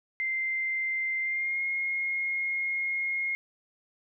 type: tone with pitch glide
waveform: sine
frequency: 2086 to 2148 Hz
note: C7 to C7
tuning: -6 to +45 cents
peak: -27 dBFS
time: 0.2-3.35 s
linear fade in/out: 0 ms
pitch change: +51 cents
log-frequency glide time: 1.21-1.62 s
effects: none